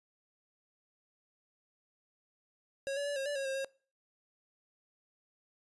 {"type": "tone with pitch steps", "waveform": "square", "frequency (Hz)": [548, 570, 575, 540, 580, 546, 535, 541], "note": ["C#5", "C#5", "D5", "C#5", "D5", "C#5", "C5", "C#5"], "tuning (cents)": [-20, 48, -37, -45, -22, -26, 38, -42], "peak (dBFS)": -34, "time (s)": [2.87, 3.646], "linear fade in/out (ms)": 0, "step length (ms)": 97, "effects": ["noise-tail reverb RT60 0.4 s tail -24 dB re dry", "resampled to 24000 Hz"]}